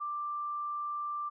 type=tone; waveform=sine; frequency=1180 Hz; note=D6; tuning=8 cents sharp; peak=-33 dBFS; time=0-1.3 s; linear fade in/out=20 ms; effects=none